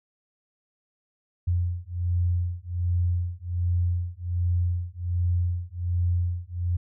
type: beating tone pair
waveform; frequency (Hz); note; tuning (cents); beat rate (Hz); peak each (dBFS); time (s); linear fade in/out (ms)
sine; 87.31 / 88.61; F2 / F2; 0 / +26; 1.3; -26 / -26; 1.47-6.77; 10
effects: none